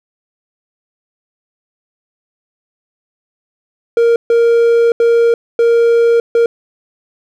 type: tone bursts at uneven times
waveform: triangle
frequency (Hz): 466.5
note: A#4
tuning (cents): +1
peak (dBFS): -5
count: 5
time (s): 3.97-4.16 / 4.3-4.92 / 5-5.34 / 5.59-6.2 / 6.35-6.46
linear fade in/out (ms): 2
effects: none